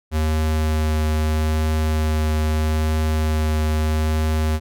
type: tone with vibrato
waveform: square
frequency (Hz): 77.78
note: D#2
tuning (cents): 0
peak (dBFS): -18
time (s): 0.11-4.6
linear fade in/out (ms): 50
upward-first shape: triangle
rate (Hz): 0.78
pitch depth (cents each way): 10
effects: none